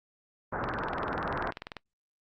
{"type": "low-pass noise", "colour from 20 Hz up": "white", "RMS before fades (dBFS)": -33, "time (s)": [0.52, 1.51], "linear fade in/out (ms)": 5, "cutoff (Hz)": 1600, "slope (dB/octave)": 48}
{"type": "click train", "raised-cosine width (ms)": 0.3, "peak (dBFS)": -22, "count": 24, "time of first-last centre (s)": [0.64, 1.767], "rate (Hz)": 20.4}
{"effects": ["noise-tail reverb RT60 0.1 s tail -24 dB re dry", "Opus 32 kbps"]}